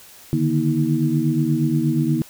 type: tone cluster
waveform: sine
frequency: 145.4 / 153.8 / 238.3 / 319.3 Hz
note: D3 / D#3 / A#3 / D#4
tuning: -17 / -20 / +38 / +45 cents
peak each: -22 dBFS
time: 0.33-2.22 s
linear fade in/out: 0 ms
effects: white hiss -45 dBFS RMS until 2.29 s